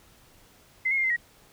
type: tone with pitch steps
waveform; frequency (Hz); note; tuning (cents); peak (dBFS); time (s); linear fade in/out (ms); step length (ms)
sine; 2062 / 2166 / 2116 / 2067 / 1902; C7 / C#7 / C7 / C7 / A#6; -26 / -41 / +19 / -22 / +34; -22; 0.85-1.165; 10; 63
effects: pink hiss -57 dBFS RMS until 1.52 s